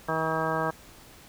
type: harmonic tone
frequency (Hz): 160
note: D#3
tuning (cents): +49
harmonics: 1 / 2 / 3 / 4 / 5 / 6 / 7 / 8 / 10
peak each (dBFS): -34 / -36 / -33 / -32 / -35 / -33 / -34 / -35 / -34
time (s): 0.08-0.71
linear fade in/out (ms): 10
effects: pink hiss -51 dBFS RMS until 1.28 s